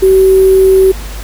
sine tone with sample-and-hold, 381 Hz, G4, 49 cents flat, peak -3 dBFS, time 0.02-0.92 s, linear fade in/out 10 ms, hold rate 11025 Hz, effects added 50 Hz sine -21 dBFS peak until 1.23 s + pink hiss -29 dBFS RMS until 1.23 s

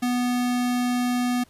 square tone, 246.2 Hz, B3, 5 cents flat, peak -22 dBFS, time 0.02-1.44 s, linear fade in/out 10 ms, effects pink hiss -58 dBFS RMS until 1.49 s + resampled to 32000 Hz

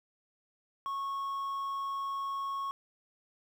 triangle tone with quantisation, 1100 Hz, C#6, 14 cents flat, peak -31 dBFS, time 0.86-2.71 s, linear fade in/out 0 ms, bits 10, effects none

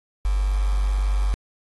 sine tone with quantisation, 48.95 Hz, G1, 2 cents flat, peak -18 dBFS, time 0.25-1.34 s, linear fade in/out 0 ms, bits 6, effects AAC 32 kbps

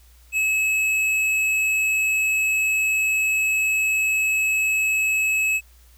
triangle tone with tanh clipping, 2581 Hz, E7, 37 cents flat, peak -20 dBFS, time 0.32-5.61 s, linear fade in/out 50 ms, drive 15 dB, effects added 60 Hz sine -49 dBFS peak until 5.97 s + white hiss -57 dBFS RMS until 5.97 s

